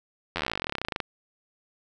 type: slowing click train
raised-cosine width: 0.3 ms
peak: -12 dBFS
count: 29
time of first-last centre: 0.36-1.002 s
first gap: 11 ms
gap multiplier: 1.05
effects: none